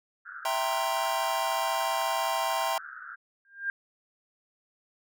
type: band-pass noise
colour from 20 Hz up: white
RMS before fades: -43 dBFS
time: 0.25-3.16 s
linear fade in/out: 20 ms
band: 1300 to 1600 Hz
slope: 96 dB/octave
type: chord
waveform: square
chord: C dominant seventh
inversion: first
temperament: equal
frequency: 659.3 / 784 / 932.3 / 1046.5 Hz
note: E5 / G5 / Bb5 / C6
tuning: 0 / 0 / 0 / 0 cents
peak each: -33 dBFS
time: 0.45-2.78 s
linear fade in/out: 2 ms
type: tone with exponential growth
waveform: sine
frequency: 1600 Hz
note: G6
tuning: 35 cents sharp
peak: -24 dBFS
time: 3.45-3.7 s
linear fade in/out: 1 ms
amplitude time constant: 53 ms
effects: none